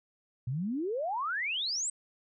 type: exponential sweep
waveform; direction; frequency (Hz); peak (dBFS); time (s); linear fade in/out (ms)
sine; up; 116.5 to 8310; -30; 0.47-1.9; 5
effects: none